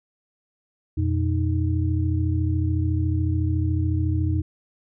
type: tone cluster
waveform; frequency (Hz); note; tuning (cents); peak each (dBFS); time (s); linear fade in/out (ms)
sine; 86.8 / 120.7 / 310.1; F2 / B2 / D#4; -10 / -39 / -6; -21 / -26 / -28; 0.97-4.42; 10
effects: none